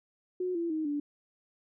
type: tone with pitch steps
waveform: sine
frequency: 364.6 / 338.2 / 313.8 / 291.1 Hz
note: F#4 / E4 / D#4 / D4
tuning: -25 / +44 / +15 / -15 cents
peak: -29 dBFS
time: 0.4-1 s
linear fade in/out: 5 ms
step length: 150 ms
effects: none